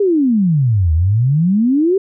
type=exponential two-way sweep; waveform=sine; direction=down then up; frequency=420 to 76.6 to 400 Hz; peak=-10 dBFS; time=0-1.98 s; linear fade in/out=5 ms; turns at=0.93 s; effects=none